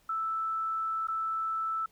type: tone with dropouts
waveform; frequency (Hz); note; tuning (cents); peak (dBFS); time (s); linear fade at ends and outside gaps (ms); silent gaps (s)
sine; 1318.5; E6; 0; -29; 0.09-1.86; 5; 1.072-1.083
effects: pink hiss -66 dBFS RMS until 1.91 s